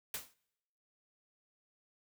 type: noise with exponential decay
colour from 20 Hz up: white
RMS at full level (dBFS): -36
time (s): 0.14-0.34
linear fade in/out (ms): 2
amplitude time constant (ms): 43
effects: noise-tail reverb RT60 0.9 s tail -26 dB re dry